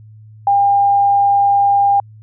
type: tone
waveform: sine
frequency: 802 Hz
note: G5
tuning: 39 cents sharp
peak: -9 dBFS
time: 0.47-2 s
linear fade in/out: 2 ms
effects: added 108 Hz sine -37 dBFS peak until 2.22 s